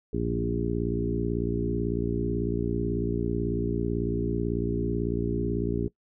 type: harmonic tone with a mistuned harmonic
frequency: 58.1 Hz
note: A#1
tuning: 5 cents flat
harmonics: 1 / 2 / 3 / 4 / 5 / 6 / 7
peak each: -33 / -33 / -33 / -33 / -33 / -33 / -33 dBFS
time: 0.13-5.88 s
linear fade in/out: 5 ms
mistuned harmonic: 2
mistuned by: -24 cents
effects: noise-tail reverb RT60 0.1 s tail -21 dB re dry